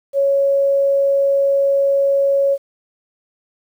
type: tone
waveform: sine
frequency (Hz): 554.4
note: C#5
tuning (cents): 0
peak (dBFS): -12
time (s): 0.13-2.58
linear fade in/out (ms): 50
effects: 8-bit